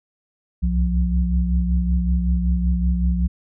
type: tone cluster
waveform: sine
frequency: 63.5 / 68.8 / 177.1 Hz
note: B1 / C#2 / F3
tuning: +49 / -12 / +24 cents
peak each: -18 / -26 / -22 dBFS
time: 0.62-3.28 s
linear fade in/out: 20 ms
effects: none